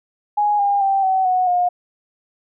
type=tone with pitch steps; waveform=sine; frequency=830.6 / 806 / 782.2 / 759 / 736.6 / 714.8 Hz; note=G#5 / G5 / G5 / F#5 / F#5 / F5; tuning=0 / +48 / -4 / +44 / -8 / +40 cents; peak=-14 dBFS; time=0.37-1.69 s; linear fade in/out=10 ms; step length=220 ms; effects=none